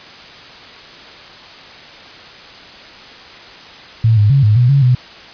sine tone with pitch steps, 112.6 / 104.1 / 138.2 / 105.9 / 122.8 / 139.6 / 125.4 Hz, A2 / G#2 / C#3 / G#2 / B2 / C#3 / B2, +40 / +5 / -5 / +34 / -9 / +13 / +27 cents, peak -7 dBFS, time 4.04-4.95 s, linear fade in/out 5 ms, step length 130 ms, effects white hiss -36 dBFS RMS until 5.33 s + resampled to 11025 Hz

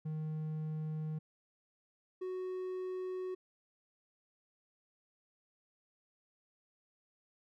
triangle tone pair in turn, 155.56 / 370 Hz, D#3 / F#4, 0 / 0 cents, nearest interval octave + minor third, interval 1500 cents, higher second, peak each -34 / -35 dBFS, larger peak first, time 0.05-1.19 / 2.21-3.35 s, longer neither, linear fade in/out 10 ms, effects none

